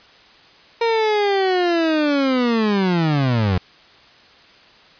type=linear sweep; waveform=30% pulse; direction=down; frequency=466.9 to 87.31 Hz; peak=-13 dBFS; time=0.81-3.58 s; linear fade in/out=5 ms; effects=white hiss -48 dBFS RMS until 4.99 s + resampled to 11025 Hz